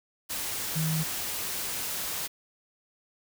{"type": "tone in noise", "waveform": "sine", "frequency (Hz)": 158.9, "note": "D#3", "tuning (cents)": 37, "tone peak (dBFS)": -26, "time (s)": [0.75, 1.04], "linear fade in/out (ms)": 20, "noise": "white", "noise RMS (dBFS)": -33, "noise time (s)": [0.29, 2.28], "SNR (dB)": 4, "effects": []}